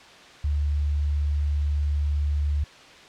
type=tone; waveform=sine; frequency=73.1 Hz; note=D2; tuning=7 cents flat; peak=-21 dBFS; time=0.44-2.64 s; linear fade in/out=5 ms; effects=white hiss -47 dBFS RMS until 3.08 s + low-pass 4000 Hz 12 dB/octave